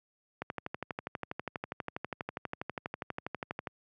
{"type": "click train", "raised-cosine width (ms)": 0.5, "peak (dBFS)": -20, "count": 41, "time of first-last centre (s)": [0.42, 3.672], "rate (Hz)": 12.3, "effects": ["high-pass 100 Hz 12 dB/octave"]}